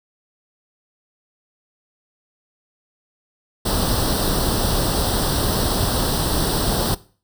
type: noise with comb filter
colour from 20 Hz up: pink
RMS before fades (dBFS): -20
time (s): 3.65-6.95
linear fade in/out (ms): 10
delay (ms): 0.22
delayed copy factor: +0.8
effects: noise-tail reverb RT60 0.4 s tail -19 dB re dry